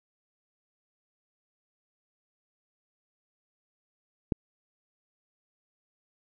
click, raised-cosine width 3 ms, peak -12 dBFS, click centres 4.322 s, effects none

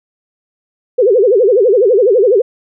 sine tone with vibrato, 442.7 Hz, A4, 11 cents sharp, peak -6 dBFS, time 0.98-2.42 s, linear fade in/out 10 ms, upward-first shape sine, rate 12 Hz, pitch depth 270 cents each way, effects none

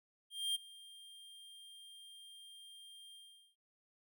square tone with ADSR envelope, 3195 Hz, G7, 32 cents sharp, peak -33 dBFS, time 0.3-3.56 s, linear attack 250 ms, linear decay 18 ms, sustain -21 dB, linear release 420 ms, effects none

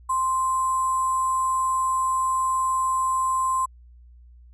sine tone with sample-and-hold, 1046.5 Hz, C6, in tune, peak -20 dBFS, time 0.09-3.66 s, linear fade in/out 10 ms, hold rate 8820 Hz, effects added 60 Hz sine -46 dBFS peak until 4.53 s + resampled to 22050 Hz

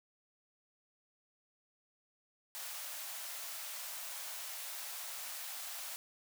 white high-pass noise, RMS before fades -44 dBFS, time 2.55-5.96 s, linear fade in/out 0 ms, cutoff 560 Hz, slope 48 dB/octave, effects none

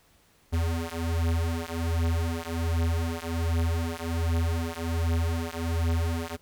square beating tone pair, 82.41 / 83.71 Hz, E2 / E2, 0 / +27 cents, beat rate 1.3 Hz, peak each -29 dBFS, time 0.52-6.37 s, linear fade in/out 20 ms, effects pink hiss -62 dBFS RMS until 6.41 s

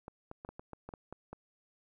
clicks, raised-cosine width 1 ms, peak -30 dBFS, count 10, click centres 0.081 / 0.314 / 0.449 / 0.49 / 0.595 / 0.733 / 0.89 / 0.938 / 1.126 / 1.33 s, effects 12-bit

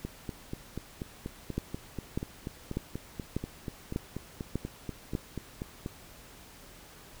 two click trains, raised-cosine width 3 ms, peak -17 / -22 dBFS, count 7 / 25, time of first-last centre 1.58-5.151 / 0.05-5.861 s, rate 1.68 / 4.13 Hz, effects pink hiss -52 dBFS RMS until 7.2 s

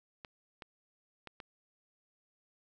clicks, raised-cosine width 0.3 ms, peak -29 dBFS, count 4, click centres 0.248 / 0.622 / 1.273 / 1.402 s, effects none

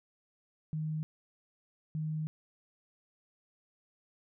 sine tone bursts at uneven times, 155.56 Hz, D#3, in tune, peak -32 dBFS, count 2, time 0.73-1.03 / 1.95-2.27 s, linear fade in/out 0 ms, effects none

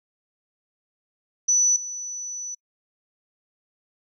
sine tone with level steps, 5960 Hz, F#8, 12 cents sharp, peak -16 / -30 dBFS, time 1.48-2.55 s, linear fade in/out 10 ms, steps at 1.76 s, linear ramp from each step 2 ms, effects noise-tail reverb RT60 0.1 s tail -26 dB re dry

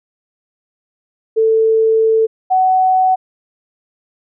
sine tone pair in turn, 444.3 / 748.7 Hz, A4 / F#5, +17 / +20 cents, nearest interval major sixth, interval 903 cents, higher second, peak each -9 dBFS, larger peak neither, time 1.36-2.27 / 2.5-3.16 s, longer first, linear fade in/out 20 ms, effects none

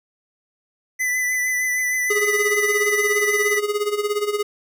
square tone with vibrato, 2000 Hz, B6, 21 cents sharp, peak -20 dBFS, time 0.99-3.6 s, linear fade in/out 20 ms, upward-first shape triangle, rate 6.5 Hz, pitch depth 28 cents each way
square tone with tremolo, 415.3 Hz, G#4, in tune, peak -18 dBFS, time 2.1-4.43 s, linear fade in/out 5 ms, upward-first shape sine, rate 17 Hz, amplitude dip 75%
effects none

